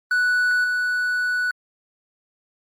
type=tone with level steps; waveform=triangle; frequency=1480 Hz; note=F#6; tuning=in tune; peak=-15 / -18 dBFS; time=0.11-1.51 s; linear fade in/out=2 ms; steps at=0.64 s; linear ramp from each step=2 ms; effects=Opus 32 kbps